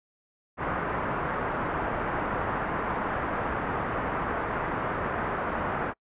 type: low-pass noise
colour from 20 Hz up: white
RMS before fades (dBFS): -30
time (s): 0.57-5.94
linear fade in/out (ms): 50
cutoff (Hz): 1500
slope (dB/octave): 24
effects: noise-tail reverb RT60 0.1 s tail -26 dB re dry + resampled to 8000 Hz